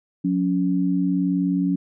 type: tone pair together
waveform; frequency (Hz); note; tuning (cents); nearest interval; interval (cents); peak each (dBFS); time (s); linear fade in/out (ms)
sine; 180.81 / 280; F#3 / C#4; -40 / +18; minor sixth; 758; -21; 0.24-1.76; 10
effects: none